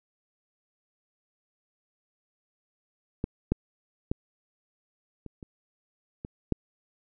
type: clicks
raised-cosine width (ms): 3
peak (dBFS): -15 / -10 / -14 / -27 / -29 / -23 / -11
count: 7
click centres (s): 3.241 / 3.52 / 4.115 / 5.263 / 5.428 / 6.249 / 6.523
effects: none